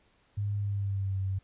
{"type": "tone with pitch glide", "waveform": "sine", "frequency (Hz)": [102.2, 95.91], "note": ["G#2", "G2"], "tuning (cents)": [-27, -37], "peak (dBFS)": -28, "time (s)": [0.37, 1.39], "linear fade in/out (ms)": 10, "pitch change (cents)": -110, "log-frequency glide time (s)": [0.57, 1.19], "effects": ["pink hiss -67 dBFS RMS until 1.43 s", "resampled to 8000 Hz"]}